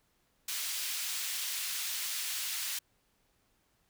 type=high-pass noise; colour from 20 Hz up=pink; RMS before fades=-36 dBFS; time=0.48-2.79 s; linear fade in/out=5 ms; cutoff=2800 Hz; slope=12 dB/octave; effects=pink hiss -73 dBFS RMS until 3.89 s